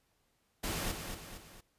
pink noise with echo, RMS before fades -36 dBFS, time 0.63-0.92 s, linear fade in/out 10 ms, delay 230 ms, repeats 3, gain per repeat -6 dB, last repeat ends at 1.61 s, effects pink hiss -75 dBFS RMS until 1.78 s + resampled to 32000 Hz

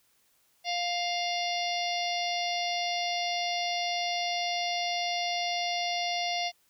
harmonic tone with a mistuned harmonic, 700 Hz, F5, 4 cents sharp, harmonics 1 / 3 / 4 / 5 / 6 / 7 / 8, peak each -31 / -36 / -37 / -38 / -39 / -39 / -40 dBFS, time 0.64-6.52 s, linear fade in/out 50 ms, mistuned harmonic 6, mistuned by +64 cents, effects white hiss -68 dBFS RMS until 6.69 s

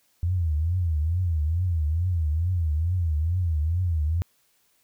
sine tone with vibrato, 83 Hz, E2, 12 cents sharp, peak -21 dBFS, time 0.23-4.22 s, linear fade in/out 0 ms, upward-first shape triangle, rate 2.3 Hz, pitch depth 210 cents each way, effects white hiss -66 dBFS RMS until 4.83 s

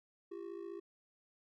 triangle ring-modulated tone, 370 Hz, F#4, in tune, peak -38 dBFS, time 0.31-0.8 s, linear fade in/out 10 ms, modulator 27.5 Hz, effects none

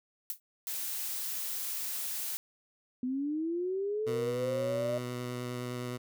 violet noise with exponential decay, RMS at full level -31 dBFS, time 0.3-0.4 s, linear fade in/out 1 ms, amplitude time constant 21 ms
blue noise, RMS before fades -36 dBFS, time 0.67-2.37 s, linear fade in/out 0 ms
sine linear sweep, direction up, 246.9 to 609 Hz, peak -30 dBFS, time 3.03-4.98 s, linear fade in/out 2 ms
15% pulse tone with vibrato, 123.47 Hz, B2, in tune, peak -29 dBFS, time 4.06-5.98 s, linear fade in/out 20 ms, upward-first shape sine, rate 9.7 Hz, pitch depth 12 cents each way
effects none

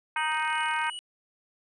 harmonic tone, 311.1 Hz, D#4, in tune, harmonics 3 / 4 / 5 / 6 / 7 / 8, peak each -29 / -35 / -31 / -39 / -35 / -37 dBFS, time 0.16-0.9 s, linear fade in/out 2 ms
square tone with tremolo, 2934 Hz, F#7, 15 cents flat, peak -36 dBFS, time 0.17-0.99 s, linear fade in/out 0 ms, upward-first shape triangle, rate 2.8 Hz, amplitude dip 50%
click train, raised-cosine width 0.2 ms, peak -32 dBFS, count 22, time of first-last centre 0.32-0.868 s, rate 38.3 Hz
effects resampled to 24000 Hz

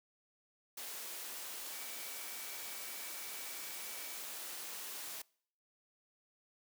sine tone in noise, 2290 Hz, D7, 44 cents flat, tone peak -55 dBFS, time 1.72-4.17 s, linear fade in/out 5 ms, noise white, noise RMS -45 dBFS, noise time 0.77-5.22 s, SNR -13 dB, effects noise-tail reverb RT60 0.6 s tail -25 dB re dry + high-pass 300 Hz 12 dB/octave

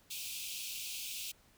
pink high-pass noise, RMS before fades -42 dBFS, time 0.1-1.32 s, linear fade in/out 10 ms, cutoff 2400 Hz, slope 96 dB/octave, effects pink hiss -66 dBFS RMS until 1.57 s

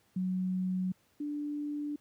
sine tone pair in turn, 185 / 293.7 Hz, F#3 / D4, 0 / 0 cents, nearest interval minor sixth, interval 800 cents, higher second, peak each -29 / -33 dBFS, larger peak first, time 0.16-0.92 / 1.2-1.96 s, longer neither, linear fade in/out 5 ms, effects pink hiss -69 dBFS RMS until 2 s + high-pass 80 Hz 12 dB/octave

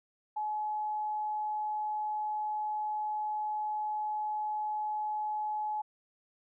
sine tone, 850 Hz, G#5, 40 cents sharp, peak -31 dBFS, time 0.36-5.82 s, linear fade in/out 10 ms, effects none

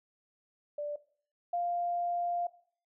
sine tone pair in turn, 587.3 / 698.4 Hz, D5 / F5, 0 / 0 cents, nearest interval minor third, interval 300 cents, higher second, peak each -33 / -29 dBFS, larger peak second, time 0.78-0.96 / 1.53-2.47 s, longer second, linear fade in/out 5 ms, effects noise-tail reverb RT60 0.5 s tail -18 dB re dry

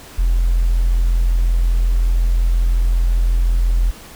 triangle tone with tanh clipping, 42.76 Hz, F1, 36 cents flat, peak -11 dBFS, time 0.18-3.91 s, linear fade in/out 10 ms, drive 1 dB, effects pink hiss -39 dBFS RMS until 4.15 s

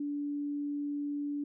sine tone, 289.3 Hz, D4, 26 cents flat, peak -32 dBFS, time 0-1.44 s, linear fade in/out 5 ms, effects none

